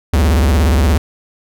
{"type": "tone with vibrato", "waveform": "square", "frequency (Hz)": 73.42, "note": "D2", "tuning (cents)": 0, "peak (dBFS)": -10, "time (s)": [0.13, 0.98], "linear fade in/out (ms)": 5, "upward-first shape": "sine", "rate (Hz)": 17, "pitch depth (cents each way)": 290, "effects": []}